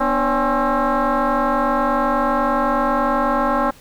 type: tone with frequency modulation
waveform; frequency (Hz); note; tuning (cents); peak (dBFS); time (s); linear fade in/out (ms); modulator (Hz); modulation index
sine; 246.9; B3; 0; -14; 0-3.71; 10; 271; 4.3
effects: tanh soft clip ceiling -11 dBFS + pink hiss -47 dBFS RMS until 3.8 s

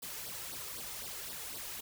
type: noise with flanger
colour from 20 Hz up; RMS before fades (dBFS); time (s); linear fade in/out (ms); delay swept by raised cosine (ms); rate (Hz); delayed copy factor
white; -43; 0.02-1.81; 10; 0.21 to 2.41; 3.9; +0.75
effects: none

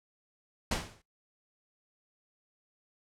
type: noise with exponential decay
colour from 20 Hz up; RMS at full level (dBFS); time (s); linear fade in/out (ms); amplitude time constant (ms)
pink; -27; 0.71-1.02; 5; 66
effects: noise-tail reverb RT60 0.2 s tail -24 dB re dry + low-pass 8000 Hz 12 dB/octave

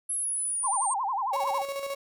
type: linear sweep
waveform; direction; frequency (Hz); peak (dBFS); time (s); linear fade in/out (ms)
sine; down; 10970 to 8520; -27; 0.09-0.94; 10
type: tone with vibrato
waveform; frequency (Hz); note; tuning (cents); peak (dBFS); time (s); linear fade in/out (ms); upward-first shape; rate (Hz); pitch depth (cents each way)
sine; 911; A#5; -40; -26; 0.63-1.63; 20; sine; 11; 280
type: tone with tremolo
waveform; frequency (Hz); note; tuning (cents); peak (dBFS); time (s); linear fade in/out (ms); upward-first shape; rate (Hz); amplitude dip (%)
35% pulse; 554.4; C#5; 0; -28; 1.33-1.95; 5; square; 14; 45
effects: none

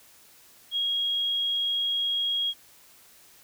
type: tone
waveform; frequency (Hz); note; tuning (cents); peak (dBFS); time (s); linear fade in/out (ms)
sine; 3286; G#7; -19; -24; 0.71-2.54; 50
effects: white hiss -55 dBFS RMS until 3.43 s

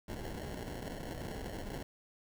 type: noise with sample-and-hold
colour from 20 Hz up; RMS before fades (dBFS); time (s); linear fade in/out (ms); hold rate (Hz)
pink; -42; 0.08-1.83; 5; 1225
effects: none

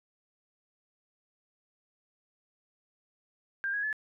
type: tone with pitch steps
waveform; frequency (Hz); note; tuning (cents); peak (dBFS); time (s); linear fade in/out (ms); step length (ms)
sine; 1594 / 1656.9 / 1722.3; G6 / G#6 / A6; +28 / -5 / -37; -29; 3.64-3.928; 0; 96
effects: none

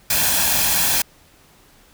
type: noise with comb filter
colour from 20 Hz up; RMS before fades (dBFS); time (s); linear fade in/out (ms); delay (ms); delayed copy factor
white; -18; 0.1-1.02; 5; 1.2; +0.55
effects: pink hiss -52 dBFS RMS until 1.93 s

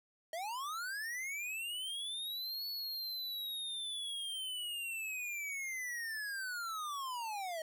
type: linear two-way sweep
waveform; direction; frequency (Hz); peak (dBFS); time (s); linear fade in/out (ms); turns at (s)
square; up then down; 622.3 to 4435 to 622.3; -39; 0.33-7.62; 2; 2.67
effects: none

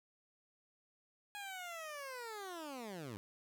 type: linear sweep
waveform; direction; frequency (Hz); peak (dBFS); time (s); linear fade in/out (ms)
15% pulse; down; 830.6 to 93.7; -38; 1.35-3.17; 0
effects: none

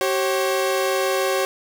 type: tone pair together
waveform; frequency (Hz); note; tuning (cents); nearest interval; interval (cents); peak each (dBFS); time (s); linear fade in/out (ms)
sawtooth; 383.1 / 541.8; G4 / C#5; -40 / -40; tritone; 600; -18; 0.01-1.45; 0
effects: none

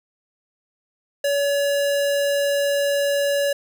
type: tone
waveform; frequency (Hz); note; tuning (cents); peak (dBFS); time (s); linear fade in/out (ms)
square; 567; C#5; +39; -19; 1.24-3.53; 5
effects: none

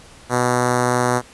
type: tone with notch filter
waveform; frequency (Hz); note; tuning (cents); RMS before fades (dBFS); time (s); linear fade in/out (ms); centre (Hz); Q
5% pulse; 123.6; B2; +2; -18; 0.29-1.22; 50; 3200; 0.82
effects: pink hiss -45 dBFS RMS until 1.33 s + resampled to 24000 Hz

